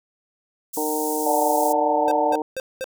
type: high-pass noise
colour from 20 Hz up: pink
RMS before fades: -31 dBFS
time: 0.73-1.73 s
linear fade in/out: 10 ms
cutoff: 7000 Hz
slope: 24 dB/octave
type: harmonic tone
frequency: 153 Hz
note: D#3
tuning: 29 cents flat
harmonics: 2 / 3 / 4 / 5 / 6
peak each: -27 / -26 / -36 / -31 / -29 dBFS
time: 0.77-2.42 s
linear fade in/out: 2 ms
type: chord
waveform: sine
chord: D major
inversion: none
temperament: equal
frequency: 587.3 / 740 / 880 Hz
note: D5 / F#5 / A5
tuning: 0 / 0 / 0 cents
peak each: -23 dBFS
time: 1.26-2.36 s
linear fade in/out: 10 ms
type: tone bursts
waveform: square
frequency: 523.3 Hz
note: C5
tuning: in tune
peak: -26 dBFS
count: 4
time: 2.08-2.842 s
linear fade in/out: 0 ms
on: 33 ms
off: 210 ms
effects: none